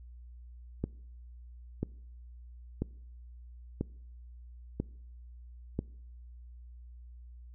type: click train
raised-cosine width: 3 ms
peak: -18 dBFS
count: 6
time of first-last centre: 0.84-5.79 s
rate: 1.01 Hz
effects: noise-tail reverb RT60 0.7 s tail -24 dB re dry + added 60 Hz sine -47 dBFS peak until 7.54 s